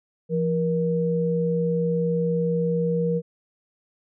sine tone pair together, 170 / 474.3 Hz, F3 / A#4, -46 / +30 cents, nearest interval octave + tritone, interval 1776 cents, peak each -23 dBFS, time 0.29-3.22 s, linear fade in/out 50 ms, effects none

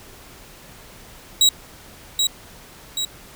30% pulse tone with echo, 3855 Hz, B7, 43 cents flat, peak -9 dBFS, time 1.41-1.49 s, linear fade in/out 2 ms, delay 780 ms, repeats 2, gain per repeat -5 dB, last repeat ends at 3.05 s, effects pink hiss -44 dBFS RMS until 3.35 s

